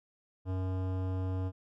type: tone with hard clipping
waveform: sine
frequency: 93.3 Hz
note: F#2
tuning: 15 cents sharp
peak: -33 dBFS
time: 0.45-1.52 s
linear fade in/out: 50 ms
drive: 17 dB
effects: none